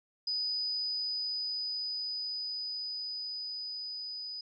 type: tone with level ramp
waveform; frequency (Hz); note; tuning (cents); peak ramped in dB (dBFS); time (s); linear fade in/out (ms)
sine; 4978; D#8; 0; -30 to -38; 0.27-4.41; 5
effects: none